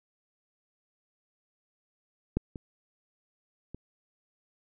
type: clicks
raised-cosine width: 3 ms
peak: -13 / -26 / -27 dBFS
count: 3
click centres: 2.37 / 2.558 / 3.746 s
effects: none